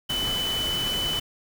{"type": "tone in noise", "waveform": "sine", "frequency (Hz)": 3000, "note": "F#7", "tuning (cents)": 23, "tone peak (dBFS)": -25, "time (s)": [0.09, 1.2], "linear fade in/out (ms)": 10, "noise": "pink", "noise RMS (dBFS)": -32, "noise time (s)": [0.09, 1.2], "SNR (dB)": 4, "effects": []}